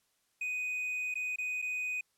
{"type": "tone with dropouts", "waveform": "triangle", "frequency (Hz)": 2494, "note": "D#7", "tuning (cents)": 3, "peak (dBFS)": -31, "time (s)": [0.41, 2.01], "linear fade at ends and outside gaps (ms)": 5, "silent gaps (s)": [[1.142, 1.154], [1.36, 1.384], [1.618, 1.623]], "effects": ["white hiss -75 dBFS RMS until 2.17 s", "low-pass 12000 Hz 12 dB/octave"]}